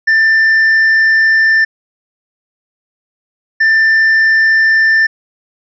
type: tone pair in turn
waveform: triangle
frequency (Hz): 1782 / 1782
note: A6 / A6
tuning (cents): +22 / +22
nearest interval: unison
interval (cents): 0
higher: neither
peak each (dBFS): -5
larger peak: neither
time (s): 0.07-1.65 / 3.6-5.07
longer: first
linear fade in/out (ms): 10
effects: resampled to 16000 Hz